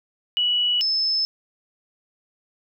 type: tone pair in turn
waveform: sine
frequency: 2939 / 5237 Hz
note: F#7 / E8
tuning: -12 / -12 cents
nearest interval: minor seventh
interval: 1000 cents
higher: second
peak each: -18 / -19 dBFS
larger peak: first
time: 0.37-0.81 / 0.81-1.25 s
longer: neither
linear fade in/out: 0 ms
effects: none